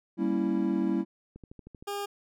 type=chord; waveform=triangle; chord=G diminished seventh; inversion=none; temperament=equal; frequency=196 / 233.1 / 277.2 / 329.6 Hz; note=G3 / Bb3 / Db4 / Fb4; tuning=0 / 0 / 0 / 0 cents; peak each=-28 / -30 / -30 / -27 dBFS; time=0.17-1.05 s; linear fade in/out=50 ms
type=click train; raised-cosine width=3 ms; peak=-33 dBFS; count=7; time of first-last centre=1.36-1.825 s; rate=12.9 Hz
type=tone; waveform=20% pulse; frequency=404.8 Hz; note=G#4; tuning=44 cents flat; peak=-27 dBFS; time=1.87-2.06 s; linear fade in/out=10 ms
effects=none